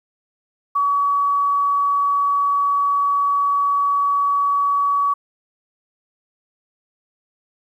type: tone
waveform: sine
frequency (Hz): 1134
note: C#6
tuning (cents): +39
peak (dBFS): -15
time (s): 0.75-5.14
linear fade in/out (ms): 10
effects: 9-bit